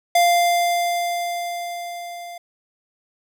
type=tone with level ramp; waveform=square; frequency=696 Hz; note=F5; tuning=6 cents flat; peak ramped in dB=-13 to -34 dBFS; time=0.15-2.38 s; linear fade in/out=5 ms; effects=none